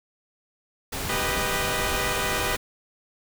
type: noise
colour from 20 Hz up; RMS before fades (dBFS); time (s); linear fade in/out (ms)
pink; -30; 0.92-2.57; 10
type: chord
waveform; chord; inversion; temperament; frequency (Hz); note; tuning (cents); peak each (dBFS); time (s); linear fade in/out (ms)
10% pulse; G augmented; none; equal with one note detuned; 394.3 / 493.9 / 622.3; G4 / B4 / D#5; +10 / 0 / 0; -22 / -21 / -22; 1.09-2.56; 5
effects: none